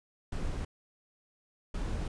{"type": "noise bursts at uneven times", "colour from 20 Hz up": "brown", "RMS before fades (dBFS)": -34, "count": 2, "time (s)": [[0.32, 0.65], [1.74, 2.08]], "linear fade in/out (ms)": 5, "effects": ["resampled to 22050 Hz"]}